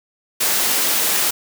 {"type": "high-pass noise", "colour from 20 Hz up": "white", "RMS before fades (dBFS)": -18, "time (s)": [0.4, 1.31], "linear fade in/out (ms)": 10, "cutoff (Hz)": 210, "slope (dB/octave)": 12, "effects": []}